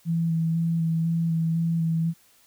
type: tone with vibrato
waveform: sine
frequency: 164.81 Hz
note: E3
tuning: in tune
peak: -21 dBFS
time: 0.05-2.14 s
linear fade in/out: 50 ms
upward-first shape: square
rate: 2 Hz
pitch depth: 15 cents each way
effects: white hiss -59 dBFS RMS until 2.46 s